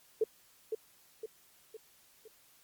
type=tone with echo; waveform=sine; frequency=439.6 Hz; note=A4; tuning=2 cents flat; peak=-25 dBFS; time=0.21-0.24 s; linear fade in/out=5 ms; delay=510 ms; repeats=4; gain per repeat=-6 dB; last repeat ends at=2.28 s; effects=white hiss -64 dBFS RMS until 2.63 s + Opus 48 kbps